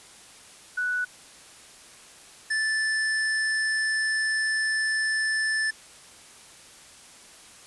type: tone pair in turn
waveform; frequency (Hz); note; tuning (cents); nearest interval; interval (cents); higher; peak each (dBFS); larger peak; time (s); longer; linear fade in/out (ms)
sine / square; 1480 / 1755; F#6 / A6; 0 / -5; minor third; 295; second; -24; neither; 0.77-1.05 / 2.5-5.71; second; 10
effects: white hiss -49 dBFS RMS until 7.66 s + resampled to 24000 Hz